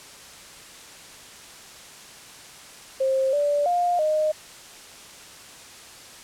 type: tone with pitch steps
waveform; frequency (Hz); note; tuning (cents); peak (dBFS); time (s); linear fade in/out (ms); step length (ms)
sine; 531 / 581 / 706 / 617; C5 / D5 / F5 / D#5; +25 / -19 / +19 / -15; -19; 3-4.32; 10; 330
effects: white hiss -44 dBFS RMS until 6.23 s + low-pass 9000 Hz 12 dB/octave